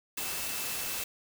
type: tone in noise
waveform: sine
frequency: 2644 Hz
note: E7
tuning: 5 cents sharp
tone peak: -44 dBFS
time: 0.17-1.04 s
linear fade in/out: 5 ms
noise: white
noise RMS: -35 dBFS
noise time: 0.17-1.04 s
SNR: -12 dB
effects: none